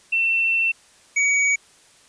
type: tone pair in turn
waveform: sine / square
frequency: 2693 / 2259 Hz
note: E7 / C#7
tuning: +36 / +32 cents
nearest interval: minor third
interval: 304 cents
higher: first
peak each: -17 dBFS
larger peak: neither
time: 0.12-0.72 / 1.16-1.56 s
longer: first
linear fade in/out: 10 ms
effects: white hiss -53 dBFS RMS until 2.08 s + resampled to 22050 Hz

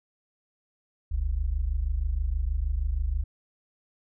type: tone pair together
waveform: sine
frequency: 42.99 / 69.3 Hz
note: F1 / C#2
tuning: -27 / 0 cents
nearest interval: minor sixth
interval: 827 cents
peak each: -27 dBFS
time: 1.11-3.24 s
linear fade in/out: 10 ms
effects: none

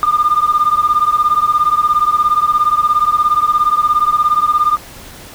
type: beating tone pair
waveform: sine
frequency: 1201 / 1218 Hz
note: D6 / D#6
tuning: +38 / -37 cents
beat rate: 17 Hz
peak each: -12 dBFS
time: 0.03-4.77 s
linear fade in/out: 0 ms
effects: tanh soft clip ceiling -4 dBFS + pink hiss -35 dBFS RMS until 5.34 s

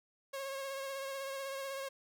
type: tone with vibrato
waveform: sawtooth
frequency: 544 Hz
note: C#5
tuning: 33 cents flat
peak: -35 dBFS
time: 0.33-1.89 s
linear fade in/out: 10 ms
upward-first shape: triangle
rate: 16 Hz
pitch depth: 34 cents each way
effects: 12-bit

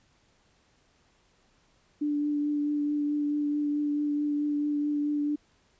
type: tone with vibrato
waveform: sine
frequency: 293.7 Hz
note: D4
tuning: in tune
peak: -25 dBFS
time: 2.01-5.36 s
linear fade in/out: 10 ms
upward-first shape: triangle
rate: 4.6 Hz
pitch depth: 16 cents each way
effects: pink hiss -66 dBFS RMS until 5.79 s + resampled to 16000 Hz

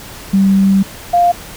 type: tone pair in turn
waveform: sine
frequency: 194.5 / 699.8 Hz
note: G3 / F5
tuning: -13 / +3 cents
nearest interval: octave + minor seventh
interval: 2216 cents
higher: second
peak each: -7 dBFS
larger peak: neither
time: 0.33-0.83 / 1.13-1.32 s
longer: first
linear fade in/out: 10 ms
effects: pink hiss -32 dBFS RMS until 1.56 s

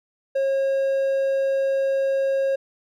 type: tone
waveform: triangle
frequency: 542 Hz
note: C#5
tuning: 39 cents flat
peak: -17 dBFS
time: 0.35-2.56 s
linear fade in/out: 10 ms
effects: none

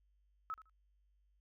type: tone with echo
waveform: sine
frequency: 1294 Hz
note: E6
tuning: 32 cents flat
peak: -38 dBFS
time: 0.5-0.54 s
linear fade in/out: 0 ms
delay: 78 ms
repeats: 2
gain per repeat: -15 dB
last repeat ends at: 0.696 s
effects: added 50 Hz sine -70 dBFS peak until 1.4 s

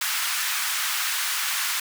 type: high-pass noise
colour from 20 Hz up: pink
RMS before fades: -26 dBFS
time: 0.01-1.8 s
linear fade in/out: 5 ms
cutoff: 1200 Hz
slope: 24 dB/octave
effects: none

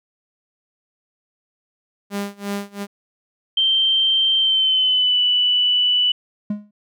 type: tone with tremolo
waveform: sawtooth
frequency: 201.4 Hz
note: G3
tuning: 47 cents sharp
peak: -18 dBFS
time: 2.1-2.87 s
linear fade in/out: 50 ms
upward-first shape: sine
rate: 2.9 Hz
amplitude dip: 95%
type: tone with pitch glide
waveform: sine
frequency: 3136 to 2970 Hz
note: G7 to F#7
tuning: 0 to +6 cents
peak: -14 dBFS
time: 3.57-6.12 s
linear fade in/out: 5 ms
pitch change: -94 cents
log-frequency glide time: 4.38-5.2 s
type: tone with exponential decay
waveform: triangle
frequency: 207.7 Hz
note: G#3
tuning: in tune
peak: -15 dBFS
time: 6.5-6.71 s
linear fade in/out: 5 ms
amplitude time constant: 44 ms
effects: none

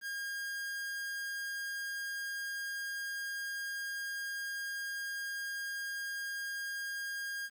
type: tone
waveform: 45% pulse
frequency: 1619 Hz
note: G#6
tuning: 45 cents flat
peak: -37 dBFS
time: 0.01-7.5 s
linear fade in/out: 50 ms
effects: 11-bit

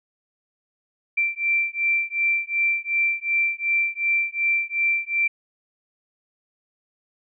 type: beating tone pair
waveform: sine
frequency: 2349 / 2351.7 Hz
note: D7 / D7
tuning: 0 / +2 cents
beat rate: 2.7 Hz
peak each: -23 dBFS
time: 1.17-5.28 s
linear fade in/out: 10 ms
effects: none

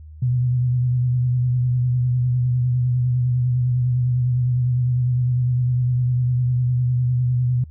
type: tone with vibrato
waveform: sine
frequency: 124.4 Hz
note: B2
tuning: 13 cents sharp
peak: -16 dBFS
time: 0.22-7.64 s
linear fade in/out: 5 ms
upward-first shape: triangle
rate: 9.9 Hz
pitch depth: 45 cents each way
effects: added 77 Hz sine -37 dBFS peak until 7.7 s

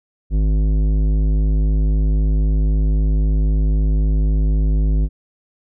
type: tone with tanh clipping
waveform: triangle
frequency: 51.91 Hz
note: G#1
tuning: in tune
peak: -15 dBFS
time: 0.3-5.09 s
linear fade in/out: 50 ms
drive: 17 dB
effects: none

